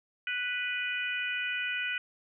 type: harmonic tone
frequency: 493.9 Hz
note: B4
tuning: in tune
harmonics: 3 / 4 / 5 / 6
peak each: -34 / -38 / -34 / -39 dBFS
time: 0.27-1.98 s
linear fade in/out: 2 ms
effects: none